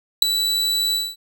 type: tone with ADSR envelope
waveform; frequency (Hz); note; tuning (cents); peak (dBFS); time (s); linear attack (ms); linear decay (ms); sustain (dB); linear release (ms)
40% pulse; 3951; B7; 0; -3; 0.22-1.16; 4; 5; -14; 220
effects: none